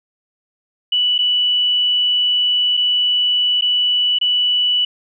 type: tone with dropouts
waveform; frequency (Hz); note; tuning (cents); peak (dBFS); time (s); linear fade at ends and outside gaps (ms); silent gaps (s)
sine; 2960; F#7; 0; -13; 0.92-4.85; 5; 1.181-1.188 / 2.77-2.773 / 3.611-3.621 / 4.187-4.212
effects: none